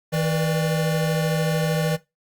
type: tone cluster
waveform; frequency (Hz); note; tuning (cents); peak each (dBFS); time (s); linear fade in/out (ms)
square; 160 / 493.2 / 595; D#3 / B4 / D5; +49 / -2 / +22; -22 / -31 / -28; 0.12-1.97; 20
effects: noise-tail reverb RT60 0.2 s tail -18 dB re dry + Opus 48 kbps